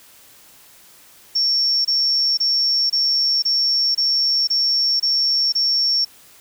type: tone bursts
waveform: sine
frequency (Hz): 5470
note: F8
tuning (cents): -37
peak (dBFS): -15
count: 9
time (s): 1.35-6.05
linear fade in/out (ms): 10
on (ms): 500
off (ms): 25
effects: white hiss -48 dBFS RMS until 6.4 s